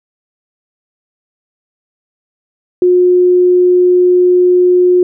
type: tone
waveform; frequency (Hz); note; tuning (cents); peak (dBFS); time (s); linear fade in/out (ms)
sine; 360; F#4; -47; -5; 2.82-5.03; 2
effects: none